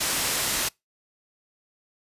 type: low-pass noise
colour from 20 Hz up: white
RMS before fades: -26 dBFS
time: 0-0.69 s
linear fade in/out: 10 ms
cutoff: 11000 Hz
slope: 12 dB/octave
effects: noise-tail reverb RT60 0.2 s tail -26 dB re dry + resampled to 32000 Hz